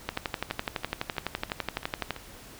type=two click trains; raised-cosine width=0.3 ms; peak=-23 / -12 dBFS; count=7 / 25; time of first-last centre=0.17-2.163 / 0.09-2.107 s; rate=3.01 / 11.9 Hz; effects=pink hiss -48 dBFS RMS until 2.59 s